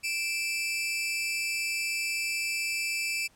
sawtooth tone pair together, 2349 / 2629 Hz, D7 / E7, 0 / -5 cents, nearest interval major second, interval 195 cents, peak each -28 dBFS, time 0.03-3.28 s, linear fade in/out 20 ms, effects pink hiss -62 dBFS RMS until 3.35 s + low-pass 12000 Hz 12 dB/octave

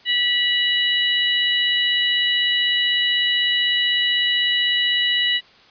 harmonic tone, 976 Hz, B5, 21 cents flat, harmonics 2 / 3 / 4, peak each -22 / -19 / -23 dBFS, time 0.05-5.41 s, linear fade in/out 50 ms, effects white hiss -50 dBFS RMS until 5.7 s + resampled to 11025 Hz

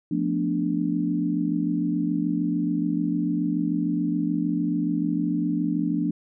sine chord, B half-diminished seventh, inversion second, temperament equal, 174.61 / 220 / 246.9 / 293.7 Hz, F3 / A3 / B3 / D4, 0 / 0 / 0 / 0 cents, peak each -27 / -30 / -29 / -25 dBFS, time 0.11-6.11 s, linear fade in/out 5 ms, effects none

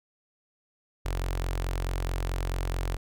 sawtooth tone with notch filter, 44.61 Hz, F1, 38 cents sharp, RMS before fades -30 dBFS, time 1.05-2.97 s, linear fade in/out 10 ms, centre 200 Hz, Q 0.99, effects none

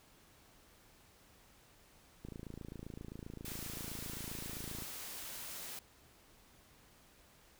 click train, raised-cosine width 3 ms, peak -33 dBFS, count 72, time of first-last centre 2.25-4.822 s, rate 27.6 Hz
white noise, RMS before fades -46 dBFS, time 3.45-5.79 s, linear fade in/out 2 ms
effects pink hiss -64 dBFS RMS until 7.59 s

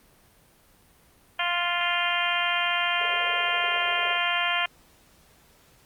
harmonic tone, 349.2 Hz, F4, in tune, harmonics 2 / 3 / 4 / 5 / 6 / 7 / 8 / 9, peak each -31 / -31 / -31 / -31 / -31 / -31 / -31 / -31 dBFS, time 1.39-4.66 s, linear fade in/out 5 ms
pink band-pass noise, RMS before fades -42 dBFS, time 2.99-4.18 s, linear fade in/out 10 ms, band 380 to 760 Hz, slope 96 dB/octave
effects pink hiss -58 dBFS RMS until 5.85 s + Opus 32 kbps

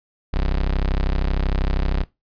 30% pulse tone, 32.83 Hz, C1, 7 cents sharp, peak -16 dBFS, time 0.33-2.04 s, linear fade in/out 10 ms, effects noise-tail reverb RT60 0.2 s tail -18 dB re dry + resampled to 11025 Hz

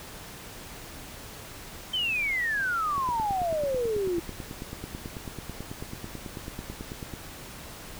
sine exponential sweep, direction down, 3136 to 330 Hz, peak -25 dBFS, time 1.93-4.2 s, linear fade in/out 10 ms
click train, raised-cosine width 3 ms, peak -23 dBFS, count 39, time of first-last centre 2.98-7.138 s, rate 9.14 Hz
effects pink hiss -43 dBFS RMS until 7.99 s

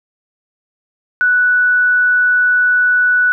sine tone, 1480 Hz, F#6, in tune, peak -9 dBFS, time 1.21-3.32 s, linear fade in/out 0 ms, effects none

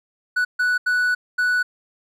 triangle tone bursts at uneven times, 1480 Hz, F#6, in tune, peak -15 dBFS, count 4, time 0.36-0.45 / 0.59-0.78 / 0.86-1.15 / 1.38-1.63 s, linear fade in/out 10 ms, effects none

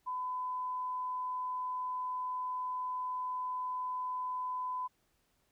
sine tone, 1007 Hz, B5, 33 cents sharp, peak -34 dBFS, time 0.06-4.88 s, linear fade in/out 20 ms, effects pink hiss -75 dBFS RMS until 5.51 s

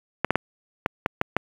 clicks, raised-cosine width 0.5 ms, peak -5 dBFS, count 7, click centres 0.246 / 0.306 / 0.356 / 0.861 / 1.061 / 1.214 / 1.366 s, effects high-pass 80 Hz 12 dB/octave + 7-bit

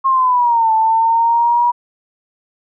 sine linear two-way sweep, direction down then up, 1079 to 880 to 966 Hz, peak -10 dBFS, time 0.04-1.72 s, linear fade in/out 20 ms, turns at 0.73 s, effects none

